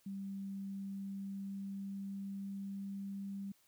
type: tone with pitch glide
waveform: sine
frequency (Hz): 196 to 197.48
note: G3 to G3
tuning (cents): 0 to +13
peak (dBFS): -40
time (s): 0.06-3.52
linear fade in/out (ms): 5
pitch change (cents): +13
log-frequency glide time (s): 0.54-3.22
effects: white hiss -71 dBFS RMS until 3.67 s